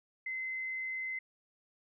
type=tone; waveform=sine; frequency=2056 Hz; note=C7; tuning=31 cents flat; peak=-35 dBFS; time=0.26-1.19 s; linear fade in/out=5 ms; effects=none